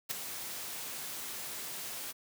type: noise with ADSR envelope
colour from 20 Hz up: white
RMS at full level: -31 dBFS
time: 0.09-2.13 s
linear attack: 22 ms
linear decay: 4 ms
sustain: -10 dB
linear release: 26 ms
effects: high-pass 100 Hz 12 dB/octave

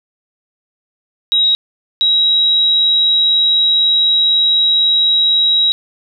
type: tone pair in turn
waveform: sine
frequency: 3824 / 3846 Hz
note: A#7 / B7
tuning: +43 / -47 cents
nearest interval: unison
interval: 10 cents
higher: second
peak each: -9 dBFS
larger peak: neither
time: 1.32-1.55 / 2.01-5.72 s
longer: second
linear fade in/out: 0 ms
effects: none

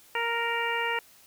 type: harmonic tone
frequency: 466.2 Hz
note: A#4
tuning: in tune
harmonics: 1 / 2 / 3 / 4 / 5 / 6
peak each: -34 / -31 / -35 / -32 / -34 / -35 dBFS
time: 0.15-0.99 s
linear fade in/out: 2 ms
effects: white hiss -56 dBFS RMS until 1.26 s

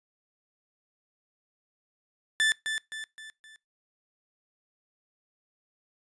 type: tone with echo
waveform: 30% pulse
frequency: 1759 Hz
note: A6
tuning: 1 cent flat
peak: -19 dBFS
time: 2.4-2.52 s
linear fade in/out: 0 ms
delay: 260 ms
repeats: 4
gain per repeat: -7 dB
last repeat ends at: 3.56 s
effects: noise-tail reverb RT60 0.2 s tail -23 dB re dry + resampled to 22050 Hz

